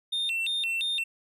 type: tone with vibrato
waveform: triangle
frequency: 3136 Hz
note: G7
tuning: in tune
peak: -25 dBFS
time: 0.12-1.04 s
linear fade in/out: 10 ms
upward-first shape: square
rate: 2.9 Hz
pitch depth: 260 cents each way
effects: none